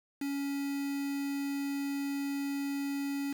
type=tone with quantisation; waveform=triangle; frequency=280 Hz; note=C#4; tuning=18 cents sharp; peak=-30 dBFS; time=0.21-3.33 s; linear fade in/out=5 ms; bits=7; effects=none